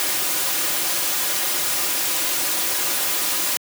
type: noise with comb filter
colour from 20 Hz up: white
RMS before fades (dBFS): -22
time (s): 0-3.57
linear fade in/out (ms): 0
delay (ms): 4.5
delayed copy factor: -0.6
effects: high-pass 200 Hz 12 dB/octave